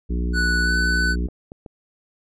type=harmonic tone; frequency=60 Hz; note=B1; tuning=49 cents flat; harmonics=1 / 3 / 4 / 5 / 6 / 7; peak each=-21 / -29 / -34 / -33 / -37 / -39 dBFS; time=0.09-1.28 s; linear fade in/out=20 ms
type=tone with pitch glide; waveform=square; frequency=1480 to 1501.5 Hz; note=F#6 to F#6; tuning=0 to +25 cents; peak=-20 dBFS; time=0.33-1.16 s; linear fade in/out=50 ms; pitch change=+25 cents; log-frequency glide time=0.63-0.71 s
type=clicks; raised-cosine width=2 ms; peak=-24 dBFS; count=3; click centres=1.286 / 1.519 / 1.662 s
effects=low-pass 7000 Hz 12 dB/octave